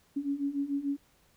sine beating tone pair, 277.2 / 284 Hz, C#4 / C#4, 0 / +42 cents, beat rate 6.8 Hz, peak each -34 / -31 dBFS, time 0.16-0.97 s, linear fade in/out 10 ms, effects pink hiss -66 dBFS RMS until 1.36 s

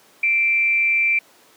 sine tone with frequency modulation, 2349 Hz, D7, in tune, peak -15 dBFS, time 0.23-1.19 s, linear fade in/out 5 ms, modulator 241 Hz, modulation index 0.24, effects pink hiss -52 dBFS RMS until 1.56 s + high-pass 300 Hz 12 dB/octave

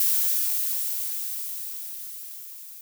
violet noise with level ramp, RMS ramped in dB -21 to -43 dBFS, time 0-2.81 s, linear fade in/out 2 ms, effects none

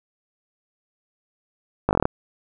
slowing click train, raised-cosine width 1 ms, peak -4 dBFS, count 8, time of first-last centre 1.89-2.054 s, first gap 19 ms, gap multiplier 1.07, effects none

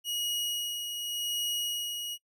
sawtooth tone with tremolo, 2897 Hz, F#7, 37 cents flat, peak -26 dBFS, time 0.04-2.18 s, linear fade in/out 50 ms, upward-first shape sine, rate 0.87 Hz, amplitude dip 45%, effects noise-tail reverb RT60 0.1 s tail -22 dB re dry

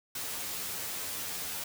white noise with comb filter, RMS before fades -37 dBFS, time 0.15-1.64 s, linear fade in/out 5 ms, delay 11 ms, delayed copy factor +0.8, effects none

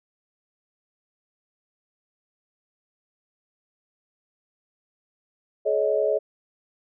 sine tone cluster, 425.9 / 560 / 631 Hz, G#4 / C#5 / D#5, +44 / +18 / +24 cents, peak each -24 dBFS, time 5.65-6.19 s, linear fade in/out 20 ms, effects none

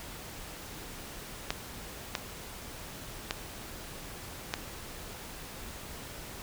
clicks, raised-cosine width 0.2 ms, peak -12 dBFS, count 4, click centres 1.505 / 2.152 / 3.309 / 4.539 s, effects pink hiss -44 dBFS RMS until 6.42 s

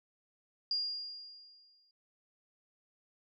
sine tone with exponential decay, 4823 Hz, D8, 45 cents sharp, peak -29 dBFS, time 0.71-1.91 s, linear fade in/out 2 ms, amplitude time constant 260 ms, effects none

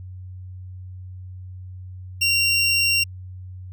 25% pulse tone, 2758 Hz, F7, 22 cents flat, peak -13 dBFS, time 2.21-3.04 s, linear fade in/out 10 ms, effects added 92 Hz sine -34 dBFS peak until 3.72 s

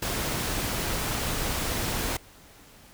pink noise, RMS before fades -29 dBFS, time 0.02-2.17 s, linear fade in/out 5 ms, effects pink hiss -52 dBFS RMS until 2.93 s

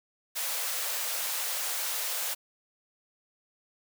white high-pass noise, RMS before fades -32 dBFS, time 0.35-2.35 s, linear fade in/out 20 ms, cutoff 470 Hz, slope 96 dB/octave, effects none

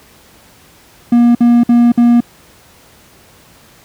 triangle tone bursts, 238.2 Hz, A#3, 38 cents sharp, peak -3 dBFS, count 4, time 1.12-2.205 s, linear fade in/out 5 ms, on 230 ms, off 55 ms, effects pink hiss -44 dBFS RMS until 3.84 s + high-pass 60 Hz 12 dB/octave

